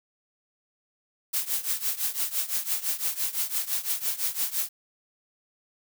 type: noise with tremolo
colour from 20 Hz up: blue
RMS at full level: -25 dBFS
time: 1.33-4.69 s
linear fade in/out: 10 ms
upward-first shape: triangle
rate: 5.9 Hz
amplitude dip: 90%
effects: none